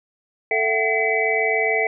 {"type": "tone cluster", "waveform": "sine", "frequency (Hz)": [441.2, 669, 756, 2028, 2283], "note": ["A4", "E5", "F#5", "B6", "D7"], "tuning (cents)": [5, 25, 37, 45, -50], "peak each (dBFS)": [-23, -25, -27, -22, -24], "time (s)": [0.51, 1.87], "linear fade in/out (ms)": 2, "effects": []}